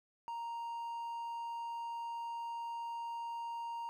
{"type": "tone", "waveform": "triangle", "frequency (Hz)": 932.3, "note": "A#5", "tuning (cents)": 0, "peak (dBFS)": -37, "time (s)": [0.28, 3.89], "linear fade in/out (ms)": 0, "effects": []}